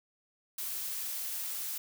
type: noise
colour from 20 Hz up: blue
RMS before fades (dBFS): -37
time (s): 0.58-1.78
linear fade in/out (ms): 5
effects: none